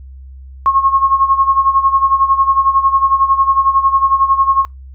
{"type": "tone with tremolo", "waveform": "sine", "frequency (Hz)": 1085, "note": "C#6", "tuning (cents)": -37, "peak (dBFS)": -6, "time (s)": [0.66, 4.65], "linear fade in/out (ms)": 0, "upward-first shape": "sine", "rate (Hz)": 11, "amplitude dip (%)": 75, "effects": ["noise-tail reverb RT60 0.2 s tail -26 dB re dry", "added 66 Hz sine -31 dBFS peak until 4.94 s"]}